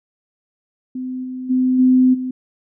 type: tone with level steps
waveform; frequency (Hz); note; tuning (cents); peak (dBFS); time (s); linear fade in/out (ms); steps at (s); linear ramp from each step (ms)
sine; 255.8; C4; -39; -23 / -25 / -13 / -9 / -21; 0.95-2.31; 5; 1.23 / 1.49 / 1.78 / 2.13; 20
effects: none